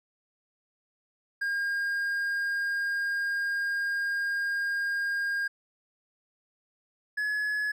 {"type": "tone pair in turn", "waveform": "triangle", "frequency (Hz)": [1616, 1697], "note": ["G#6", "G#6"], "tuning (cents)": [-48, 37], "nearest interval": "minor second", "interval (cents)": 85, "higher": "second", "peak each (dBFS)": -25, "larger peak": "neither", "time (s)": [[1.41, 5.48], [7.17, 7.72]], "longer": "first", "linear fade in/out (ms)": 10, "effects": []}